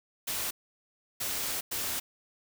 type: noise bursts at uneven times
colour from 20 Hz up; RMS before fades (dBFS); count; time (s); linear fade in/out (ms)
white; -33; 3; 0.27-0.51 / 1.2-1.61 / 1.71-2; 10
effects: none